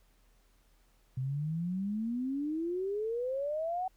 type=exponential sweep; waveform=sine; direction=up; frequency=126.5 to 760 Hz; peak=-31 dBFS; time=1.17-3.88 s; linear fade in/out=5 ms; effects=added 40 Hz sine -64 dBFS peak until 3.96 s + pink hiss -71 dBFS RMS until 3.96 s